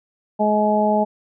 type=harmonic tone; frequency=211.4 Hz; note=G#3; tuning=31 cents sharp; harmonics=1 / 2 / 3 / 4; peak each=-20 / -24 / -19 / -20 dBFS; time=0.39-1.05 s; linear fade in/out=20 ms; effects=none

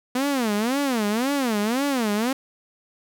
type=tone with vibrato; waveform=sawtooth; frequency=242.2 Hz; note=B3; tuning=34 cents flat; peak=-17 dBFS; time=0.15-2.33 s; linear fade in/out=5 ms; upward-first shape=sine; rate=1.9 Hz; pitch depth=290 cents each way; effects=none

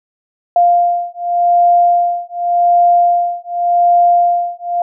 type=beating tone pair; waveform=sine; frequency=698.5 / 699.37 Hz; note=F5 / F5; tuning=0 / +2 cents; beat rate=0.87 Hz; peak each=-12 dBFS; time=0.56-4.82 s; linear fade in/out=2 ms; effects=none

